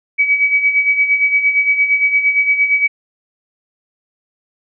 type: tone with tremolo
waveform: sine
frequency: 2276 Hz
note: C#7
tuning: 45 cents sharp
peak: -8 dBFS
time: 0.18-2.88 s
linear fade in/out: 20 ms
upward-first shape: sine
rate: 8.7 Hz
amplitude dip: 65%
effects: none

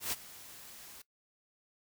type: noise with ADSR envelope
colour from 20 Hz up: white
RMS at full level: -33 dBFS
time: 0-1.02 s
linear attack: 120 ms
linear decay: 30 ms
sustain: -18 dB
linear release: 6 ms
effects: noise-tail reverb RT60 0.1 s tail -19 dB re dry

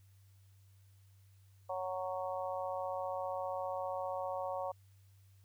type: harmonic tone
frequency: 185 Hz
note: F#3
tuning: in tune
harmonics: 3 / 4 / 5 / 6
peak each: -39 / -41 / -43 / -45 dBFS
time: 1.69-4.72 s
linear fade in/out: 10 ms
effects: added 97 Hz sine -60 dBFS peak until 5.44 s + white hiss -74 dBFS RMS until 5.44 s

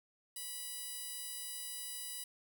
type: tone with high-pass filter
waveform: 15% pulse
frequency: 983 Hz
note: B5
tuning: 8 cents flat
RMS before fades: -44 dBFS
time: 0.36-2.24 s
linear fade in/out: 5 ms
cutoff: 6900 Hz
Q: 0.66
effects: none

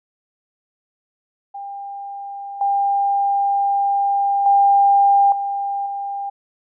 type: tone with level steps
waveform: sine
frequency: 799 Hz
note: G5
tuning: 33 cents sharp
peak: -28 / -15 / -10 / -20 / -23 dBFS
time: 1.54-6.3 s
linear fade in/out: 10 ms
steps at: 2.61 / 4.46 / 5.32 / 5.86 s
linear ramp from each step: 2 ms
effects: none

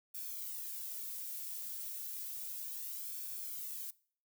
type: noise with flanger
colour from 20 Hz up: violet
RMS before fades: -43 dBFS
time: 0.14-3.91 s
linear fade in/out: 10 ms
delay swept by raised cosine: 1 to 2.6 ms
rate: 0.32 Hz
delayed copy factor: -0.6
effects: noise-tail reverb RT60 0.5 s tail -22 dB re dry

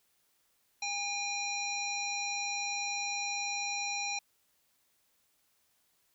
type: harmonic tone with a mistuned harmonic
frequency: 811 Hz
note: G#5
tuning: 41 cents flat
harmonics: 1 / 3 / 5 / 7 / 9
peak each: -39 / -36 / -40 / -39 / -48 dBFS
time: 0.82-4.19 s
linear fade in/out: 5 ms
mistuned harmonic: 9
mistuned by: -53 cents
effects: white hiss -73 dBFS RMS until 6.14 s

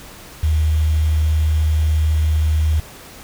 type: tone with quantisation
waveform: sine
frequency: 77.7 Hz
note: D#2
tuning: 2 cents flat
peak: -13 dBFS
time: 0.43-2.8 s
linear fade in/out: 5 ms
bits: 6
effects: pink hiss -39 dBFS RMS until 3.23 s

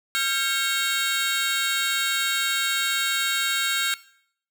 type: tone cluster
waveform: 30% pulse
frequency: 1378 / 1594 / 2202 / 3781 Hz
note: F6 / G6 / C#7 / A#7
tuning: -24 / +28 / -12 / +24 cents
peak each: -25 dBFS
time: 0.15-3.94 s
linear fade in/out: 0 ms
effects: noise-tail reverb RT60 0.6 s tail -18 dB re dry

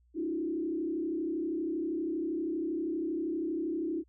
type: tone with frequency modulation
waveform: sine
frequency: 326.1 Hz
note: E4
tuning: 19 cents flat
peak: -30 dBFS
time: 0.14-4.04 s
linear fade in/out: 50 ms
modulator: 32.6 Hz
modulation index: 1.1
effects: added 60 Hz sine -63 dBFS peak until 4.08 s

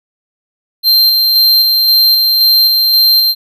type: tone with tremolo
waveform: square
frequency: 4155 Hz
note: C8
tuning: 13 cents flat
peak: -6 dBFS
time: 0.83-3.35 s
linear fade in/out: 50 ms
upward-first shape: square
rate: 1.9 Hz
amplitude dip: 25%
effects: none

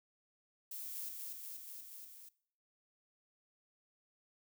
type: noise with echo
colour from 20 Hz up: violet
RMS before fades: -45 dBFS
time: 0.71-1.09 s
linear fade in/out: 5 ms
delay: 240 ms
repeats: 5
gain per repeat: -2 dB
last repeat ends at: 2.29 s
effects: noise-tail reverb RT60 0.6 s tail -21 dB re dry

